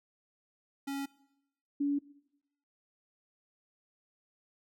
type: tone pair in turn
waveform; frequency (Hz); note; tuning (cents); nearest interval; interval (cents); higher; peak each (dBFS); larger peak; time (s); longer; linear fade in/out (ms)
square / sine; 277.2 / 285; C#4 / C#4; 0 / +48; unison; 48; second; -35 / -27; second; 0.87-1.06 / 1.8-1.99; neither; 10
effects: noise-tail reverb RT60 0.8 s tail -20 dB re dry